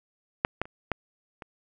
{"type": "clicks", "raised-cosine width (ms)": 0.5, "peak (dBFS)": [-6, -12, -30, -11, -25], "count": 5, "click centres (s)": [0.449, 0.616, 0.655, 0.917, 1.422], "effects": []}